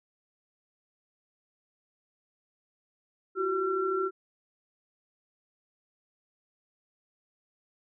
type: tone cluster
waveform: sine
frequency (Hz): 347 / 380.3 / 1357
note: F4 / F#4 / E6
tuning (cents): -11 / +48 / +50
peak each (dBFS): -36 / -28 / -31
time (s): 3.35-4.11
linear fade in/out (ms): 50
effects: none